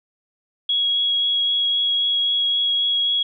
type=tone with vibrato; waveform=sine; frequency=3322 Hz; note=G#7; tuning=in tune; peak=-17 dBFS; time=0.69-3.23 s; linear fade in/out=5 ms; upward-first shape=sine; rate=3.8 Hz; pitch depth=8 cents each way; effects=none